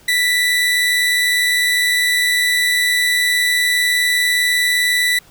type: tone pair together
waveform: 30% pulse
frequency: 1895.7 / 1975.5 Hz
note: A#6 / B6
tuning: +29 / 0 cents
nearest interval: minor second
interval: 71 cents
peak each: -22 / -11 dBFS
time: 0.08-5.19 s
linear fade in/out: 5 ms
effects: pink hiss -48 dBFS RMS until 5.3 s